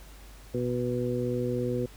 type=harmonic tone; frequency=123 Hz; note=B2; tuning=7 cents flat; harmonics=1 / 2 / 3 / 4; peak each=-32 / -32 / -32 / -32 dBFS; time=0.54-1.86 s; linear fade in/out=5 ms; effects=added 50 Hz sine -47 dBFS peak until 1.96 s + pink hiss -53 dBFS RMS until 1.96 s